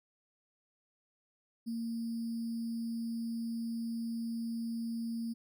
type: tone with sample-and-hold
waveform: sine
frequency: 230 Hz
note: A#3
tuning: 23 cents flat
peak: -34 dBFS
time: 1.66-5.34 s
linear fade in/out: 20 ms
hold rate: 4900 Hz
effects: none